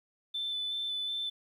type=tone with vibrato; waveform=sine; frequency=3520 Hz; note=A7; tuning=in tune; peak=-31 dBFS; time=0.34-1.3 s; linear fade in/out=10 ms; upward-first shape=square; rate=2.7 Hz; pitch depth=10 cents each way; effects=tanh soft clip ceiling -27 dBFS + 11-bit